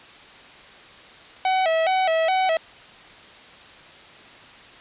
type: tone with vibrato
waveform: 45% pulse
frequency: 698.5 Hz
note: F5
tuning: in tune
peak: -18 dBFS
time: 1.45-2.57 s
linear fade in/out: 2 ms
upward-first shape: square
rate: 2.4 Hz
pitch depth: 130 cents each way
effects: white hiss -45 dBFS RMS until 4.8 s + resampled to 8000 Hz